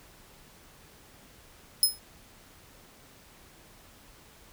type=tone with exponential decay; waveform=15% pulse; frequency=5140 Hz; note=E8; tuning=45 cents flat; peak=-10 dBFS; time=1.83-1.99 s; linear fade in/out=1 ms; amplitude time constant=34 ms; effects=pink hiss -55 dBFS RMS until 4.52 s